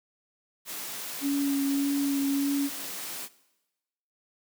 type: high-pass noise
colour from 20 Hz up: white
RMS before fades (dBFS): -37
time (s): 0.65-3.29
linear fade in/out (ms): 50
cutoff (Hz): 140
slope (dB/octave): 96
type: tone with vibrato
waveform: sine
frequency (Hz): 279.6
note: C#4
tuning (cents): +15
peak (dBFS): -24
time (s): 1.21-2.7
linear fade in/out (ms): 50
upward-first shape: sine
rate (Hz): 1.7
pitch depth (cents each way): 14
effects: noise-tail reverb RT60 1.0 s tail -19 dB re dry